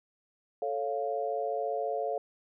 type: chord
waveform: sine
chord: A augmented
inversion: none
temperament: equal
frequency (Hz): 440 / 554.4 / 698.5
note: A4 / C#5 / E#5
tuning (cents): 0 / 0 / 0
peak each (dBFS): -34 / -34 / -33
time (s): 0.62-2.18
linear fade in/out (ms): 2
effects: none